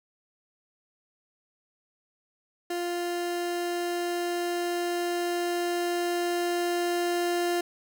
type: tone with level ramp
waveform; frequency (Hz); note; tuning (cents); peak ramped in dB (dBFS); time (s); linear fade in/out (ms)
30% pulse; 349.2; F4; 0; -26 to -22; 2.7-7.61; 5
effects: none